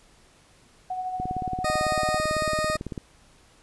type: tone with tremolo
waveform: sine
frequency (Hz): 740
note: F#5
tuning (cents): 0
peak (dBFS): -26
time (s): 0.9-2.18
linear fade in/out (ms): 5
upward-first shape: sine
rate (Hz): 13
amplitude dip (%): 45
type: click train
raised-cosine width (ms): 3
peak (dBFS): -19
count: 33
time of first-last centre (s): 1.2-2.978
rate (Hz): 18
type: tone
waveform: 20% pulse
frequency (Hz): 619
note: D#5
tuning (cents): -9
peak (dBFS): -19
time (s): 1.64-2.77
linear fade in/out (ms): 10
effects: pink hiss -57 dBFS RMS until 3.62 s + resampled to 24000 Hz